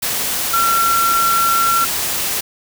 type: tone in noise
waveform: sine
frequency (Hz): 1360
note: F6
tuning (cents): -46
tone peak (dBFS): -13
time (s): 0.53-1.85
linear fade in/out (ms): 10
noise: white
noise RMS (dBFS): -20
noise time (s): 0.02-2.41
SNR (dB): +4
effects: none